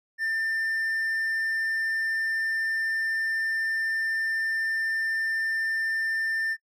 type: tone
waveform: triangle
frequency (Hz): 1792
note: A6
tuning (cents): +31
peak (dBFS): -23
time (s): 0.18-6.57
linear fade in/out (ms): 50
effects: noise-tail reverb RT60 0.1 s tail -25 dB re dry